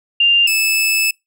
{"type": "tone pair in turn", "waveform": ["sine", "sawtooth"], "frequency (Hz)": [2794, 2617], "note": ["F7", "E7"], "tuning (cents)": [0, -13], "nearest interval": "minor second", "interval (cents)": 113, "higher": "first", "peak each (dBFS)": [-9, -10], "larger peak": "first", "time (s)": [[0.2, 0.47], [0.47, 1.11]], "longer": "second", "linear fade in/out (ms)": 5, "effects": ["noise-tail reverb RT60 0.2 s tail -25 dB re dry"]}